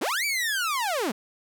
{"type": "linear two-way sweep", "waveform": "sawtooth", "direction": "up then down", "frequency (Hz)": [187.8, 2349, 187.8], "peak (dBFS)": -21, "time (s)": [0.01, 1.12], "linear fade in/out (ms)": 10, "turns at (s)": 0.25, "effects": []}